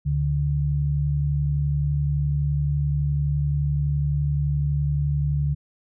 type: tone pair together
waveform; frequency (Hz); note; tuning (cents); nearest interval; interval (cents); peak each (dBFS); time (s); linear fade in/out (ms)
sine; 73.05 / 144.8; D2 / D3; -9 / -24; octave; 1185; -25 / -21; 0.05-5.55; 20
effects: none